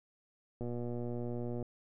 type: click train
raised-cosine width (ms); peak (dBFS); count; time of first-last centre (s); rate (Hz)
2; -27; 123; 0.61-1.627; 120
effects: none